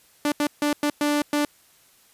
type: tone bursts at uneven times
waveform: sawtooth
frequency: 293.7 Hz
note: D4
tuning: in tune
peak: -16 dBFS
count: 6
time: 0.25-0.32 / 0.4-0.47 / 0.62-0.73 / 0.83-0.9 / 1.01-1.22 / 1.33-1.45 s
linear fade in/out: 2 ms
effects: white hiss -57 dBFS RMS until 2.13 s + resampled to 32000 Hz